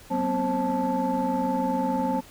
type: tone cluster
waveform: sine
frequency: 188.6 / 241.8 / 261.8 / 531 / 875 Hz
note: F#3 / B3 / C4 / C5 / A5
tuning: +33 / -36 / +1 / +25 / -10 cents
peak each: -30 / -29 / -27 / -29 / -26 dBFS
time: 0.1-2.21 s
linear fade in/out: 20 ms
effects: tanh soft clip ceiling -17 dBFS + pink hiss -49 dBFS RMS until 2.3 s